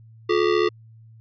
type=ring-modulated tone; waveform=square; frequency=392 Hz; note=G4; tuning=in tune; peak=-15 dBFS; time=0.29-0.69 s; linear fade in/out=10 ms; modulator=37.1 Hz; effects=added 112 Hz sine -45 dBFS peak until 1.2 s + resampled to 11025 Hz